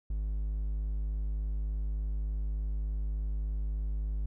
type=tone; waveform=triangle; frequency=51.7 Hz; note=G#1; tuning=7 cents flat; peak=-28 dBFS; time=0.1-4.26 s; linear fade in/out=5 ms; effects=none